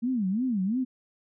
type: tone with vibrato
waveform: sine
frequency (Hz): 220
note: A3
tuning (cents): 0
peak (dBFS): -24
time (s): 0.02-0.85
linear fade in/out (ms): 20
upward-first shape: sine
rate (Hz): 2.9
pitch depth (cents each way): 300
effects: none